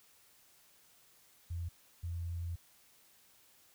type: tone bursts at uneven times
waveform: sine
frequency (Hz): 85.4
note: F2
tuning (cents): -38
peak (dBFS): -36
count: 2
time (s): 1.5-1.69 / 2.03-2.56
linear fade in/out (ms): 10
effects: white hiss -65 dBFS RMS until 3.74 s